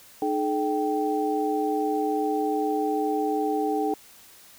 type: tone cluster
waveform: sine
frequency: 304.5 / 427 / 779 Hz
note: D#4 / G#4 / G5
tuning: -37 / +48 / -11 cents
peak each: -27 dBFS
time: 0.22-3.94 s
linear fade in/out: 2 ms
effects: white hiss -51 dBFS RMS until 4.58 s